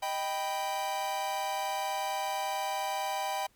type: chord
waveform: 45% pulse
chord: Eb augmented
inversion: none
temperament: equal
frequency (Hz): 622.3 / 784 / 987.8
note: Eb5 / G5 / B5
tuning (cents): 0 / 0 / 0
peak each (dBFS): -39 / -33 / -37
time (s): 0.02-3.47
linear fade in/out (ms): 10
effects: pink hiss -67 dBFS RMS until 3.55 s